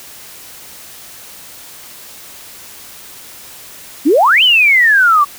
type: exponential two-way sweep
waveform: sine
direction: up then down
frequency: 257.4 to 3136 to 1127 Hz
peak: -6 dBFS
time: 4.05-5.25 s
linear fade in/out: 20 ms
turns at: 4.43 s
effects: white hiss -35 dBFS RMS until 5.38 s